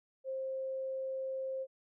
sine tone, 529 Hz, C5, 19 cents sharp, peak -35 dBFS, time 0.24-1.67 s, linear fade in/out 50 ms, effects none

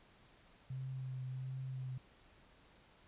sine tone with vibrato, 130.2 Hz, C3, 8 cents flat, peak -40 dBFS, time 0.7-1.98 s, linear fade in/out 5 ms, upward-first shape triangle, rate 1.4 Hz, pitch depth 24 cents each way, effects pink hiss -65 dBFS RMS until 3.07 s + resampled to 8000 Hz

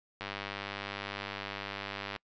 click train, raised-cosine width 0.3 ms, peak -21 dBFS, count 196, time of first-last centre 0.21-2.162 s, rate 99.9 Hz, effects noise-tail reverb RT60 0.1 s tail -26 dB re dry + resampled to 16000 Hz

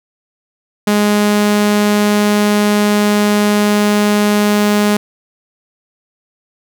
sawtooth tone, 207.7 Hz, G#3, in tune, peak -6 dBFS, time 0.87-4.97 s, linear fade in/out 5 ms, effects none

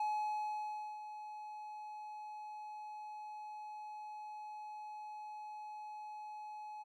triangle tone with ADSR envelope, 848 Hz, G#5, 36 cents sharp, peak -31 dBFS, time 0-6.84 s, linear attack 4 ms, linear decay 980 ms, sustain -12 dB, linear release 25 ms, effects none

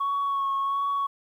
sine tone with vibrato, 1108.7 Hz, C#6, in tune, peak -22 dBFS, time 0-1.07 s, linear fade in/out 10 ms, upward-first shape sine, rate 1.4 Hz, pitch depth 21 cents each way, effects tanh soft clip ceiling -21 dBFS + 10-bit

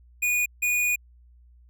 square tone bursts at uneven times, 2457 Hz, D#7, 22 cents flat, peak -22 dBFS, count 2, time 0.22-0.46 / 0.62-0.96 s, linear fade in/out 10 ms, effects added 60 Hz sine -51 dBFS peak until 1.69 s

